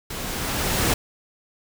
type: noise with level ramp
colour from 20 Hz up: pink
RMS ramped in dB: -32 to -20 dBFS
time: 0.1-0.94 s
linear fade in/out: 5 ms
effects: none